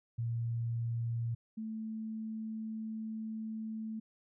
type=tone pair in turn; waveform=sine; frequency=116.54 / 220 Hz; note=A#2 / A3; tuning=0 / 0 cents; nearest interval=major seventh; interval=1100 cents; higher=second; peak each=-32 / -37 dBFS; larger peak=first; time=0.18-1.35 / 1.57-4 s; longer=second; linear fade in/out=10 ms; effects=none